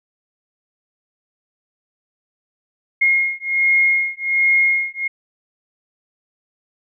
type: beating tone pair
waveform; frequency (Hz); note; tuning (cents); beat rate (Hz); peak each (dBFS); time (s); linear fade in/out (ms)
sine; 2146 / 2147.3; C7 / C7; +43 / +44; 1.3; -17; 3.01-5.08; 10
effects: none